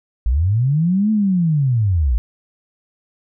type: linear two-way sweep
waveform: sine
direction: up then down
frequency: 52 to 220 to 52 Hz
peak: -13 dBFS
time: 0.26-2.18 s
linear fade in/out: 0 ms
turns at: 1.11 s
effects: none